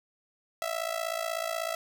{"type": "tone with amplitude modulation", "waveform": "sawtooth", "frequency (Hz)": 659.3, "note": "E5", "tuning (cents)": 0, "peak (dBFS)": -23, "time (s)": [0.62, 1.75], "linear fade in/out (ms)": 0, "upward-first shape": "sine", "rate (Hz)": 56.3, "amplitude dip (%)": 85, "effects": []}